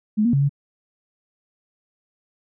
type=tone with pitch steps; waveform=sine; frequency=212.9 / 237.9 / 139.1 / 141.5 Hz; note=G#3 / A#3 / C#3 / C#3; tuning=+43 / +35 / +6 / +36 cents; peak=-15 dBFS; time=0.17-0.494 s; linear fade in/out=20 ms; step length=81 ms; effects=none